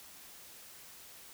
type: silence
effects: white hiss -53 dBFS RMS until 1.33 s